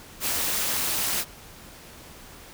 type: noise with amplitude modulation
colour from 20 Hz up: white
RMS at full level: -23 dBFS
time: 0.2-1.25 s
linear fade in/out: 50 ms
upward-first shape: sine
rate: 230 Hz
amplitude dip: 75%
effects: pink hiss -46 dBFS RMS until 2.53 s